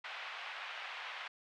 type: band-pass noise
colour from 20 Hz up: white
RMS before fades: -45 dBFS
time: 0.04-1.28 s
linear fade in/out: 5 ms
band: 710 to 3000 Hz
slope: 24 dB/octave
effects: none